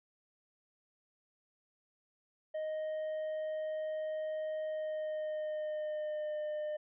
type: tone with pitch glide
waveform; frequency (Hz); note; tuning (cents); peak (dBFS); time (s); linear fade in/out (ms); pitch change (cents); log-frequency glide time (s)
triangle; 622.3 to 605.3; D#5 to D#5; 0 to -48; -33; 2.54-6.77; 10; -48; 4.65-6.38
effects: resampled to 8000 Hz